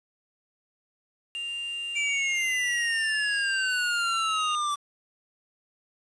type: tone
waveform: triangle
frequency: 2794 Hz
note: F7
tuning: in tune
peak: -29 dBFS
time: 1.35-4.55 s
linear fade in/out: 0 ms
type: exponential sweep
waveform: square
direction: down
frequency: 2349 to 1157 Hz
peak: -26 dBFS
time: 1.95-4.76 s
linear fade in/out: 20 ms
effects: resampled to 22050 Hz + 8-bit